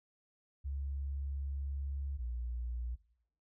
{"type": "tone pair in turn", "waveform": "sine", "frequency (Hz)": [69.3, 59.95], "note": ["C#2", "A#1"], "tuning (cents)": [0, 49], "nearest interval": "minor third", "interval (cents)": 251, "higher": "first", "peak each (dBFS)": [-36, -36], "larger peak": "neither", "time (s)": [[0.64, 2.18], [2.18, 2.96]], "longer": "first", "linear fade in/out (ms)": 20, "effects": ["noise-tail reverb RT60 0.7 s tail -18 dB re dry"]}